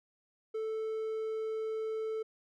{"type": "tone with hard clipping", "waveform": "triangle", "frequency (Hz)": 439.9, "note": "A4", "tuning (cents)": 0, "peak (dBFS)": -34, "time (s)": [0.54, 2.23], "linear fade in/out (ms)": 10, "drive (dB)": 6, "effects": []}